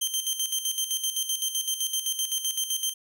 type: tone with tremolo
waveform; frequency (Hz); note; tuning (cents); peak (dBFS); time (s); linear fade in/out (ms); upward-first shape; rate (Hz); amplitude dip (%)
15% pulse; 3136; G7; 0; -17; 0.01-2.94; 10; square; 7.8; 65
effects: none